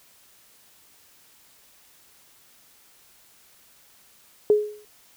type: tone with exponential decay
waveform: sine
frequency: 420.1 Hz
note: G#4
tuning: 20 cents sharp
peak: -11 dBFS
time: 4.5-4.85 s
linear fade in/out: 1 ms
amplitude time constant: 74 ms
effects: white hiss -56 dBFS RMS until 5.16 s